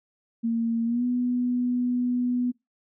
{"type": "tone with pitch glide", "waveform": "sine", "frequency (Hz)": [230, 246.5], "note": ["A#3", "B3"], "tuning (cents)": [-23, -3], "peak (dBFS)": -22, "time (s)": [0.43, 2.52], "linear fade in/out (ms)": 20, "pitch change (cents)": 120, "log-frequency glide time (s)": [0.85, 1.04], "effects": ["noise-tail reverb RT60 0.2 s tail -23 dB re dry"]}